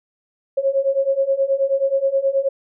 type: beating tone pair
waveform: sine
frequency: 539 / 548.4 Hz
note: C#5 / C#5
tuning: -49 / -19 cents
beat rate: 9.4 Hz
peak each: -20 / -18 dBFS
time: 0.57-2.49 s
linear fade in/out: 10 ms
effects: none